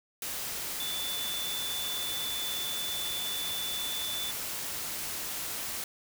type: tone in noise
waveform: sine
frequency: 3495 Hz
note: A7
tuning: 12 cents flat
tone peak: -34 dBFS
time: 0.8-4.31 s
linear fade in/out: 2 ms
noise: white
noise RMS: -36 dBFS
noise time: 0.22-5.84 s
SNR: -1 dB
effects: none